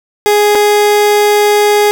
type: tone with dropouts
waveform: 30% pulse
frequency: 415.3 Hz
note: G#4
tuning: in tune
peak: -4 dBFS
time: 0.26-1.91 s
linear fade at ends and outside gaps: 0 ms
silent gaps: 0.55-0.554 s
effects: none